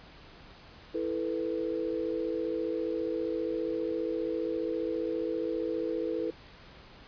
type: chord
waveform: sine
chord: E suspended fourth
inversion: none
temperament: just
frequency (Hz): 329.6 / 439.5 / 494.4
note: E4 / A4 / B4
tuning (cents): 0 / -2 / +2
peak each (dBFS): -33 / -34 / -34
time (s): 0.94-6.31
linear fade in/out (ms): 10
effects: pink hiss -52 dBFS RMS until 7.07 s + resampled to 11025 Hz